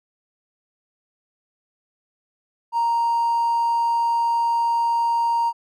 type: tone with hard clipping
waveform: triangle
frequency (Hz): 932.3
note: A#5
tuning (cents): 0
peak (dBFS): -18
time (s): 2.72-5.53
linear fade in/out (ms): 50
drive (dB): 4
effects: none